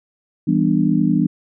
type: chord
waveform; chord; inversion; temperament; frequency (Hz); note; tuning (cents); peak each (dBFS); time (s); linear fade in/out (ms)
sine; E minor seventh; none; just; 164.81 / 197.78 / 247.2 / 296.7; E3 / G3 / B3 / D4; 0 / +16 / +2 / +18; -19; 0.47-1.27; 10
effects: none